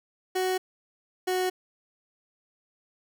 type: tone pair in turn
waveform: 30% pulse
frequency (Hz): 371.6 / 368.6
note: F#4 / F#4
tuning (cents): +7 / -7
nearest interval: unison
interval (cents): 14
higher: first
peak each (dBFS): -22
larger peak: neither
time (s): 0.35-0.58 / 1.27-1.5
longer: neither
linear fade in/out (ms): 10
effects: none